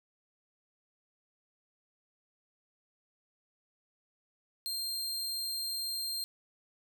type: tone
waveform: sawtooth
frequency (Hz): 4186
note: C8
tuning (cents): 0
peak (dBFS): -31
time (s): 4.66-6.24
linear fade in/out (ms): 0
effects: none